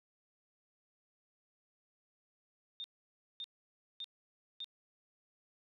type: tone bursts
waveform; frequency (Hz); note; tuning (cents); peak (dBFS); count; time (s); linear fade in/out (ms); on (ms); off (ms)
sine; 3645; A#7; -40; -40; 4; 2.8-4.644; 0; 41; 560
effects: none